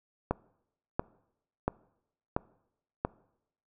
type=click train; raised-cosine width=1 ms; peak=-13 dBFS; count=5; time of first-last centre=0.31-3.05 s; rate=1.46 Hz; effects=noise-tail reverb RT60 0.8 s tail -23 dB re dry